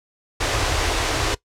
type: band-stop noise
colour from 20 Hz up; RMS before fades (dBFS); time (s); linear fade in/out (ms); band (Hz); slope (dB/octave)
pink; -21; 0.4-1.35; 10; 120 to 280; 48
effects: noise-tail reverb RT60 0.1 s tail -20 dB re dry + low-pass 7000 Hz 12 dB/octave